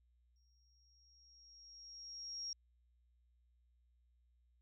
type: tone with exponential growth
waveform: sine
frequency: 5590 Hz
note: F8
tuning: 1 cent sharp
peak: -40 dBFS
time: 0.36-2.53 s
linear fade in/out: 2 ms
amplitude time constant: 470 ms
effects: added 60 Hz sine -70 dBFS peak until 4.61 s